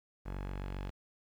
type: tone with low-pass filter sweep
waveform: sawtooth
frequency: 47.42 Hz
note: F#1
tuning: 43 cents sharp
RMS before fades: -40 dBFS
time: 0.25-0.91 s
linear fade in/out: 20 ms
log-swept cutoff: 1800 to 3700 Hz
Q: 0.89
effects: 10-bit